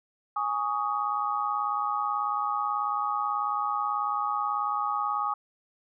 sine chord, Ab suspended fourth, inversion none, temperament equal with one note detuned, 830.6 / 1126.2 / 1244.5 Hz, Ab5 / Db6 / Eb6, 0 / +27 / 0 cents, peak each -31 / -31 / -29 dBFS, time 0.36-5.34 s, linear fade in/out 5 ms, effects none

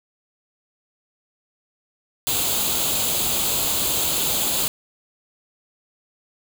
white noise with comb filter, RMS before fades -22 dBFS, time 2.27-4.68 s, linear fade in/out 0 ms, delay 0.27 ms, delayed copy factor +0.65, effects none

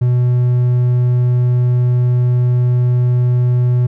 triangle tone, 123.47 Hz, B2, in tune, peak -8 dBFS, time 0.01-3.87 s, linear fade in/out 10 ms, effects none

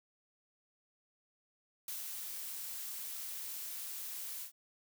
blue noise with ADSR envelope, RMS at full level -41 dBFS, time 1.88-4.52 s, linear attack 3 ms, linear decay 130 ms, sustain -2 dB, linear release 100 ms, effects none

